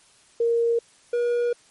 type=tone pair in turn; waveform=sine / triangle; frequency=466.2 / 479.3 Hz; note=A#4 / A#4; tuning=0 / +48 cents; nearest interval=unison; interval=48 cents; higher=second; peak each=-18 dBFS; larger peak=neither; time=0.4-0.79 / 1.13-1.53 s; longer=second; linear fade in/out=5 ms; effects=white hiss -56 dBFS RMS until 1.7 s + MP3 48 kbps